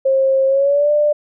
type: tone with pitch glide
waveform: sine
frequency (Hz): 535 to 593.6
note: C5 to D5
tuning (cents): +38 to +18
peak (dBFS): -11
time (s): 0.05-1.13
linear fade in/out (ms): 10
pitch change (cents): +180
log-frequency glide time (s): 0.47-0.91
effects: none